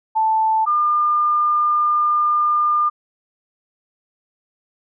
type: tone pair in turn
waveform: sine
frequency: 880 / 1204.3 Hz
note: A5 / D6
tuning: 0 / +43 cents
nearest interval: perfect fourth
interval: 543 cents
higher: second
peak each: -14 dBFS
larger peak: neither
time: 0.15-0.66 / 0.66-2.9 s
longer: second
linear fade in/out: 20 ms
effects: none